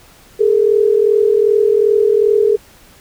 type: tone pair together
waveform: sine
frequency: 412.1 / 454.7 Hz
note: G#4 / A#4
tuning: -13 / -43 cents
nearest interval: major second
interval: 170 cents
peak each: -11 / -13 dBFS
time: 0.39-2.57 s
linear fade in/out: 20 ms
effects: pink hiss -45 dBFS RMS until 3 s